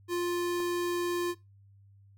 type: tone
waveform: square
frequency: 350.2 Hz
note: F4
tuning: 5 cents sharp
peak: -29 dBFS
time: 0.08-1.35 s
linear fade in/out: 50 ms
type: clicks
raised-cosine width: 1 ms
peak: -40 / -31 dBFS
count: 2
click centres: 0.596 / 0.603 s
effects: noise-tail reverb RT60 0.2 s tail -18 dB re dry + added 99 Hz sine -55 dBFS peak until 2.17 s